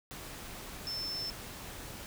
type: tone in noise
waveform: sine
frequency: 5300 Hz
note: E8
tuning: 9 cents sharp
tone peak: -35 dBFS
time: 0.87-1.3 s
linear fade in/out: 0 ms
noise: pink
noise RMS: -45 dBFS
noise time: 0.11-2.06 s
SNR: +7 dB
effects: none